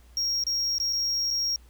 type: tone with dropouts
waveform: triangle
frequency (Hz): 5588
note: F8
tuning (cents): 0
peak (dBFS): -23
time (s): 0.17-1.56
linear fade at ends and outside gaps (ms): 1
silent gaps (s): 0.438-0.467 / 0.783-0.8 / 0.927-0.931 / 1.305-1.309
effects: added 60 Hz sine -50 dBFS peak until 1.69 s + pink hiss -61 dBFS RMS until 1.69 s